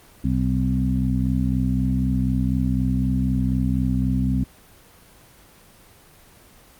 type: harmonic tone with a mistuned harmonic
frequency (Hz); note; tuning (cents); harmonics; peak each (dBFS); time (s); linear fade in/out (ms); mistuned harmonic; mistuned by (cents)
64; C2; -38; 1 / 2 / 3 / 4; -24 / -24 / -24 / -24; 0.24-4.44; 5; 1; +23
effects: pink hiss -50 dBFS RMS until 6.79 s + Opus 24 kbps